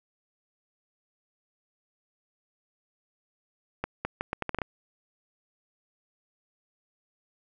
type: accelerating click train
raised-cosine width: 0.5 ms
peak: -14 dBFS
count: 9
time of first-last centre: 3.84-4.618 s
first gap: 210 ms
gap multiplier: 0.76
effects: none